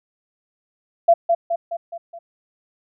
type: tone with echo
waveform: sine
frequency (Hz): 679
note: F5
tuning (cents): -49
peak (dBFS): -8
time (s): 1.08-1.14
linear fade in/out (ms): 10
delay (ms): 210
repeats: 5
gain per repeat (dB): -5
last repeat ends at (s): 2.19
effects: none